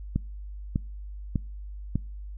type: click train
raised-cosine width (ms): 5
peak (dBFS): -12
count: 4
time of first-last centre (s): 0.16-1.956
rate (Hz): 1.67
effects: noise-tail reverb RT60 0.4 s tail -26 dB re dry + added 50 Hz sine -36 dBFS peak until 2.37 s